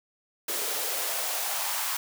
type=noise with high-pass filter sweep; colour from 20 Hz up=white; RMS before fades=-30 dBFS; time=0.48-1.97 s; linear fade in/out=5 ms; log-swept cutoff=380 to 1000 Hz; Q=2.5; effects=none